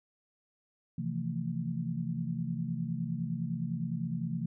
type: chord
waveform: sine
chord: F major seventh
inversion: second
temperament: equal with one note detuned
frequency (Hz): 130.81 / 164.81 / 174.61 / 225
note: C3 / E3 / F3 / A3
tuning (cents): 0 / 0 / 0 / +39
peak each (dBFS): -38 / -35 / -38 / -38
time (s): 0.98-4.46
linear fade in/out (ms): 5
effects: none